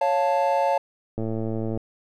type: chord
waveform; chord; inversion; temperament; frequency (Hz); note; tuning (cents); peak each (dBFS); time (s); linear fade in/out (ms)
triangle; Db augmented; none; equal; 554.4 / 698.5 / 880; Db5 / F5 / A5; 0 / 0 / 0; -21 / -23 / -21; 0.01-0.78; 5
type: click train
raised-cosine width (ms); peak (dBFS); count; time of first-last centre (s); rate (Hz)
2; -16; 67; 1.18-1.775; 111
effects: none